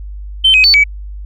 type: tone with pitch steps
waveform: sine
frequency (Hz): 3091 / 2526 / 4500 / 2281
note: G7 / D#7 / C#8 / C#7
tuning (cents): -25 / +26 / +25 / +49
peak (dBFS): -4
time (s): 0.44-0.84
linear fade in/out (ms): 10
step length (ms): 100
effects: tanh soft clip ceiling 0 dBFS + added 50 Hz sine -24 dBFS peak until 1.25 s